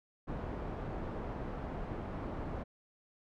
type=low-pass noise; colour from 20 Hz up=pink; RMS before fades=-40 dBFS; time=0.27-2.64 s; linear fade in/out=20 ms; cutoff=1000 Hz; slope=12 dB/octave; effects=none